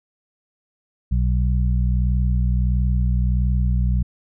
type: harmonic tone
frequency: 61.5 Hz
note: B1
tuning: 7 cents flat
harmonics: 1 / 2 / 3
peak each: -17 / -23 / -27 dBFS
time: 1.11-4.03 s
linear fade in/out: 10 ms
effects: none